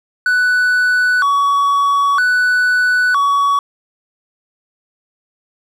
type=tone with vibrato; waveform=triangle; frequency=1295 Hz; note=E6; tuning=31 cents flat; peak=-9 dBFS; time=0.26-3.59 s; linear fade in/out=2 ms; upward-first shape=square; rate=0.52 Hz; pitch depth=240 cents each way; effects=none